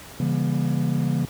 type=chord; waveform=triangle; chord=C# diminished seventh; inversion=none; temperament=just; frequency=138.59 / 166.31 / 199.57 / 239.5 Hz; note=C#3 / E3 / G3 / Bb3; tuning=0 / +16 / +31 / +47 cents; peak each=-22 / -23 / -27 / -25 dBFS; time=0.2-1.25 s; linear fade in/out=2 ms; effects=pink hiss -42 dBFS RMS until 1.29 s + high-pass 60 Hz 12 dB/octave